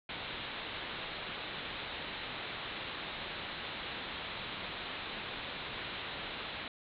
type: low-pass noise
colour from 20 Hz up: white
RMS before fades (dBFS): -42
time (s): 0.09-6.68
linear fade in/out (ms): 2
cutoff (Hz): 4000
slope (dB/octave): 96
effects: none